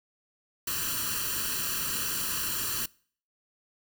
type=noise with comb filter; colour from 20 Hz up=white; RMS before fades=-31 dBFS; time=0.67-2.86 s; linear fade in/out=5 ms; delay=0.69 ms; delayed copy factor=+0.95; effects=noise-tail reverb RT60 0.5 s tail -24 dB re dry